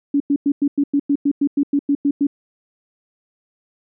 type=tone bursts; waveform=sine; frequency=284 Hz; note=C#4; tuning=42 cents sharp; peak=-13 dBFS; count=14; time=0.14-2.269 s; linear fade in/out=5 ms; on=62 ms; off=97 ms; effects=none